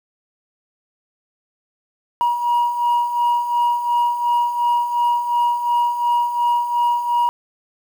sine beating tone pair, 955 / 957.8 Hz, A#5 / A#5, +42 / +47 cents, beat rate 2.8 Hz, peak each -21 / -15 dBFS, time 2.21-7.29 s, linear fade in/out 0 ms, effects tanh soft clip ceiling -12 dBFS + 7-bit

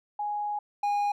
sine / triangle tone pair in turn, 830.6 / 819.2 Hz, G#5 / G#5, 0 / -24 cents, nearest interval unison, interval 24 cents, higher first, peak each -28 / -22 dBFS, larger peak second, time 0.19-0.59 / 0.83-1.12 s, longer first, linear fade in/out 5 ms, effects none

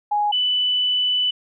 sine tone pair in turn, 830.6 / 2987 Hz, G#5 / F#7, 0 / +16 cents, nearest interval octave + minor seventh, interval 2216 cents, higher second, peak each -17 dBFS, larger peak neither, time 0.11-0.32 / 0.32-1.31 s, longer second, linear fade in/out 10 ms, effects none

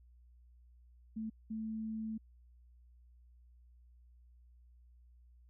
sine tone bursts at uneven times, 220 Hz, A3, in tune, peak -37 dBFS, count 2, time 1.16-1.3 / 1.5-2.18 s, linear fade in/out 10 ms, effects added 60 Hz sine -59 dBFS peak until 5.49 s

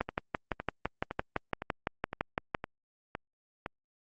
two click trains, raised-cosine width 0.5 ms, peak -20 / -14 dBFS, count 8 / 16, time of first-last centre 0.09-3.661 / 0.01-2.548 s, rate 1.96 / 5.91 Hz, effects Opus 32 kbps

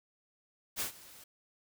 white noise with ADSR envelope, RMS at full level -33 dBFS, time 0.76-1.24 s, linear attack 45 ms, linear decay 110 ms, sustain -21 dB, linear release 5 ms, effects none

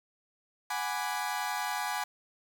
30% pulse chord, G# half-diminished seventh, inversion third, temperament equal, 740 / 830.6 / 987.8 / 1174.7 Hz, F#5 / G#5 / B5 / D6, 0 / 0 / 0 / 0 cents, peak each -35 / -32 / -35 / -37 dBFS, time 0.7-2.04 s, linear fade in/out 5 ms, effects 9-bit

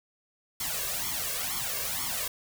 white noise with flanger, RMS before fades -32 dBFS, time 0.6-2.28 s, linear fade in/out 5 ms, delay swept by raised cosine 0.91 to 1.85 ms, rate 2.1 Hz, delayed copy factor +1, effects none

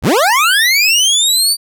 25% pulse linear sweep, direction up, 32.46 to 4657 Hz, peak -5 dBFS, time 0.02-1.57 s, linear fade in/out 50 ms, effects none

